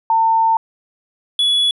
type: tone pair in turn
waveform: sine / triangle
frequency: 900 / 3398 Hz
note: A5 / G#7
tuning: +39 / +39 cents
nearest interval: octave + major seventh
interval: 2300 cents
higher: second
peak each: -11 dBFS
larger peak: neither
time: 0.1-0.57 / 1.39-1.71 s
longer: first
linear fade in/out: 2 ms
effects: resampled to 32000 Hz